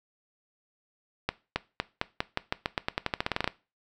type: accelerating click train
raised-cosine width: 0.3 ms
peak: -10 dBFS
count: 20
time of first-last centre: 1.29-3.476 s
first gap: 270 ms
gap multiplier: 0.89
effects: noise-tail reverb RT60 0.3 s tail -19 dB re dry